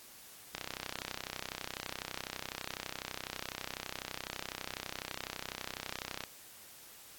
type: click train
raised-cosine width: 0.2 ms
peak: -20 dBFS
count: 183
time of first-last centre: 0.55-6.237 s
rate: 32 Hz
effects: white hiss -54 dBFS RMS until 7.18 s + AAC 64 kbps